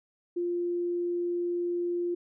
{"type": "tone", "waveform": "sine", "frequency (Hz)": 349.2, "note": "F4", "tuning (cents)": 0, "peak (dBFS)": -27, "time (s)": [0.36, 2.15], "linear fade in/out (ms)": 10, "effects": []}